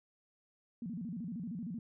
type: tone with vibrato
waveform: sine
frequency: 201.8 Hz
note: G#3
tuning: 49 cents flat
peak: -38 dBFS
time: 0.82-1.79 s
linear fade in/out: 2 ms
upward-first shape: square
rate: 13 Hz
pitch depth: 260 cents each way
effects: none